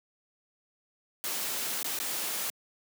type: noise with dropouts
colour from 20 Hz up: white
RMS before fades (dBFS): -33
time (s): 1.24-2.5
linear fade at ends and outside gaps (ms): 0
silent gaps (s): 1.829-1.844 / 1.989-2
effects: high-pass 200 Hz 12 dB/octave